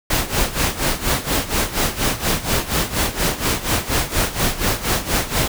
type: noise with tremolo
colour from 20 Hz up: pink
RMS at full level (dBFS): -17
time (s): 0.1-5.48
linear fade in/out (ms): 5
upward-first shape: sine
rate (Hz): 4.2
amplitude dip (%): 80
effects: none